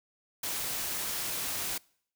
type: noise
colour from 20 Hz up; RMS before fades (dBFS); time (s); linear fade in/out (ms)
white; -34; 0.43-1.78; 5
effects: noise-tail reverb RT60 0.6 s tail -25 dB re dry